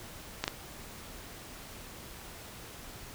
clicks, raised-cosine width 0.2 ms, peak -12 / -12 dBFS, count 2, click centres 0.44 / 0.479 s, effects pink hiss -47 dBFS RMS until 3.14 s

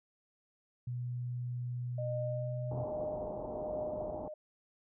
sine tone with pitch glide, 122.8 to 124.87 Hz, B2 to B2, -9 to +20 cents, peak -35 dBFS, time 0.87-2.84 s, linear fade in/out 5 ms, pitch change +29 cents, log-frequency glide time 2.2-2.45 s
sine tone with tremolo, 611 Hz, D#5, 32 cents flat, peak -35 dBFS, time 1.98-4.34 s, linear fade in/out 5 ms, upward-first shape sine, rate 1.2 Hz, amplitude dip 55%
white low-pass noise, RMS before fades -43 dBFS, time 2.71-4.28 s, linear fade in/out 2 ms, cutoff 870 Hz, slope 48 dB/octave
effects none

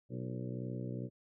harmonic tone with a mistuned harmonic, 62.3 Hz, B1, 16 cents sharp, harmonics 2 / 3 / 4 / 5 / 6 / 7 / 8 / 9, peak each -40 / -44 / -46 / -48 / -50 / -51 / -52 / -53 dBFS, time 0.09-1.1 s, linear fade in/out 50 ms, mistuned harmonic 6, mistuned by -46 cents, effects none

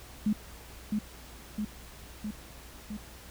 sine tone with echo, 211.1 Hz, G#3, 29 cents sharp, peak -23 dBFS, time 0.26-0.33 s, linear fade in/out 5 ms, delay 660 ms, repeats 4, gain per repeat -3 dB, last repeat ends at 2.97 s, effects added 60 Hz sine -50 dBFS peak until 3.3 s + pink hiss -50 dBFS RMS until 3.3 s

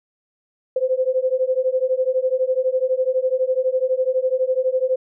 sine beating tone pair, 510 / 522 Hz, C5 / C5, -44 / -4 cents, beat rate 12 Hz, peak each -20 / -20 dBFS, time 0.76-4.96 s, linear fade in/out 5 ms, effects none

